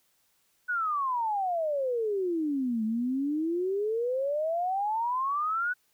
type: exponential two-way sweep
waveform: sine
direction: down then up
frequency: 1500 to 214.9 to 1500 Hz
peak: -26 dBFS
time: 0.68-5.74 s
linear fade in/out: 20 ms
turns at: 2.84 s
effects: white hiss -70 dBFS RMS until 5.93 s